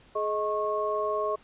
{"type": "tone cluster", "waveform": "sine", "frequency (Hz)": [423, 628, 1092], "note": ["G#4", "D#5", "C#6"], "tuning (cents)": [32, 16, -26], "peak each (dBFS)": -30, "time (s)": [0.15, 1.36], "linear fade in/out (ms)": 10, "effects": ["pink hiss -57 dBFS RMS until 1.43 s", "resampled to 8000 Hz"]}